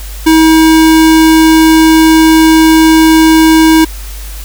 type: tone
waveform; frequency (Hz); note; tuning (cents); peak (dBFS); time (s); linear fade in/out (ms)
square; 319.7; D#4; +47; -3; 0.26-3.85; 10
effects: added 50 Hz sine -21 dBFS peak until 4.44 s + white hiss -30 dBFS RMS until 4.44 s